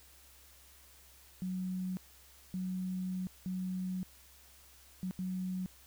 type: tone bursts at uneven times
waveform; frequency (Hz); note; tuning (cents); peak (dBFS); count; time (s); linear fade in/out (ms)
sine; 185; F#3; 0; -34; 5; 1.42-1.97 / 2.54-3.27 / 3.46-4.03 / 5.03-5.11 / 5.19-5.66; 0
effects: added 66 Hz sine -63 dBFS peak until 5.86 s + white hiss -60 dBFS RMS until 5.86 s